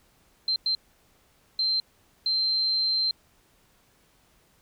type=tone bursts at uneven times; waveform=sine; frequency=4129 Hz; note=C8; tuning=24 cents flat; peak=-22 dBFS; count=4; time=0.48-0.56 / 0.66-0.75 / 1.59-1.8 / 2.26-3.11 s; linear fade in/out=2 ms; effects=pink hiss -63 dBFS RMS until 4.61 s